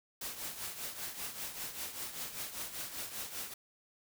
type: noise with tremolo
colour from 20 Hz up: white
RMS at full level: -39 dBFS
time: 0.21-3.54 s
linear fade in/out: 5 ms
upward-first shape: triangle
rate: 5.1 Hz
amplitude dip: 70%
effects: none